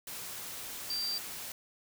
sine tone in noise, 4699 Hz, D8, in tune, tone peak -32 dBFS, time 0.9-1.18 s, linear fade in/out 2 ms, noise white, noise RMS -42 dBFS, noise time 0.07-1.52 s, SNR +7 dB, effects none

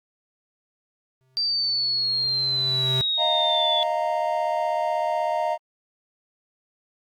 square tone with exponential growth, 130.3 Hz, C3, 7 cents flat, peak -24 dBFS, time 1.21-3.01 s, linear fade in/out 0 ms, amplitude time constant 390 ms
sine exponential sweep, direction down, 4699 to 3441 Hz, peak -21 dBFS, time 1.37-3.83 s, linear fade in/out 0 ms
triangle chord, Eb suspended second, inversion none, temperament equal with one note detuned, 622.3 / 698.5 / 925.4 Hz, Eb5 / F5 / Bb5, 0 / 0 / -13 cents, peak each -24 / -24 / -25 dBFS, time 3.17-5.58 s, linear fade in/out 50 ms
effects Opus 48 kbps

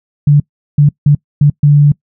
sine tone bursts at uneven times, 145.6 Hz, D3, 15 cents flat, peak -3 dBFS, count 5, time 0.27-0.4 / 0.78-0.89 / 1.06-1.15 / 1.41-1.5 / 1.63-1.92 s, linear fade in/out 5 ms, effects noise-tail reverb RT60 0.1 s tail -24 dB re dry

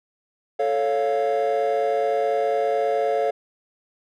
triangle chord, A augmented, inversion none, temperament equal, 440 / 554.4 / 698.5 Hz, A4 / C#5 / E#5, 0 / 0 / 0 cents, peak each -21 dBFS, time 0.59-3.31 s, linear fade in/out 10 ms, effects tanh soft clip ceiling -12 dBFS

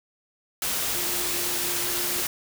sine tone in noise, 352.1 Hz, F4, 14 cents sharp, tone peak -37 dBFS, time 0.95-2.22 s, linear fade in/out 2 ms, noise white, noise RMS -27 dBFS, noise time 0.62-2.27 s, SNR -13 dB, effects none

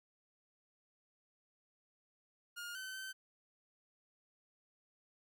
sawtooth tone with pitch steps, 1420 / 1528 / 1540 Hz, F6 / G6 / G6, +28 / -45 / -31 cents, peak -40 dBFS, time 2.56-3.13 s, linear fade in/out 20 ms, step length 190 ms, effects none

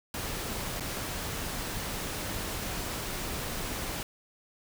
pink noise with dropouts, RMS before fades -35 dBFS, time 0.14-4.03 s, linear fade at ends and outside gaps 2 ms, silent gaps 0.799-0.806 s, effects none

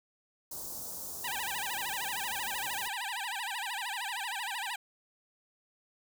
white band-stop noise, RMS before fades -41 dBFS, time 0.51-2.88 s, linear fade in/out 5 ms, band 1000 to 5300 Hz, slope 24 dB/octave
15% pulse tone with vibrato, 875 Hz, A5, 10 cents flat, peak -28 dBFS, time 1.24-4.76 s, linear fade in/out 5 ms, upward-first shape sine, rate 13 Hz, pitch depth 220 cents each way
effects none

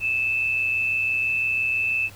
sine tone pair together, 2510 / 2636 Hz, D#7 / E7, +15 / -1 cents, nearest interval minor second, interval 84 cents, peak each -30 / -21 dBFS, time 0-2.1 s, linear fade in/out 50 ms, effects added 99 Hz sine -45 dBFS peak until 2.15 s + pink hiss -47 dBFS RMS until 2.15 s

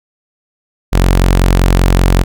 sawtooth tone, 45.21 Hz, F#1, 39 cents flat, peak -3 dBFS, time 0.92-2.24 s, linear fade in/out 20 ms, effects none

